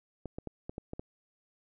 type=clicks; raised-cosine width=2 ms; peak=-25 dBFS; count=7; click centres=0.257 / 0.385 / 0.473 / 0.695 / 0.781 / 0.934 / 0.995 s; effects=none